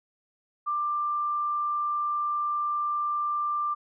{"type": "tone", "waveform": "sine", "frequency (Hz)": 1185, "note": "D6", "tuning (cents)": 15, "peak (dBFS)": -25, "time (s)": [0.66, 3.75], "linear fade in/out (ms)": 20, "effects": []}